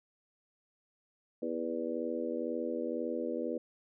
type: harmonic tone with a mistuned harmonic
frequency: 82 Hz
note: E2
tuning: 9 cents flat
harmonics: 3 / 4 / 5 / 6 / 7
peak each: -39 / -38 / -41 / -37 / -42 dBFS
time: 1.42-3.58 s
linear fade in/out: 5 ms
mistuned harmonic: 7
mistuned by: +34 cents
effects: none